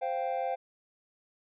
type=chord; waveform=triangle; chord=C suspended fourth; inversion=none; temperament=equal; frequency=523.3 / 698.5 / 784 Hz; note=C5 / F5 / G5; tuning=0 / 0 / 0 cents; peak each=-32 dBFS; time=0.01-0.56 s; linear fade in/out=20 ms; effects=resampled to 8000 Hz